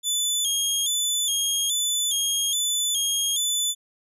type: tone with vibrato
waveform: 20% pulse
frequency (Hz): 3374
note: G#7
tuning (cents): +27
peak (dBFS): -16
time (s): 0.03-3.75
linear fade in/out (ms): 50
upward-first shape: square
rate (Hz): 1.2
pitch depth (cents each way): 61
effects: none